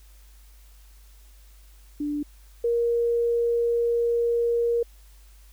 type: tone pair in turn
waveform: sine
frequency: 293.7 / 470.5 Hz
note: D4 / A#4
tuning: 0 / +16 cents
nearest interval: minor sixth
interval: 816 cents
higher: second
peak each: -25 / -20 dBFS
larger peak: second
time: 2-2.23 / 2.64-4.83 s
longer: second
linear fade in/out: 5 ms
effects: added 50 Hz sine -48 dBFS peak until 5.52 s + white hiss -59 dBFS RMS until 5.52 s